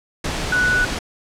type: tone in noise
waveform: sine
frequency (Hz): 1480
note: F#6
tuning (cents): 0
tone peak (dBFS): -15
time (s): 0.52-0.85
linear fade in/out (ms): 5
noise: pink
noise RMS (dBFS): -24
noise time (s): 0.24-0.99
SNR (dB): +6
effects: low-pass 7000 Hz 12 dB/octave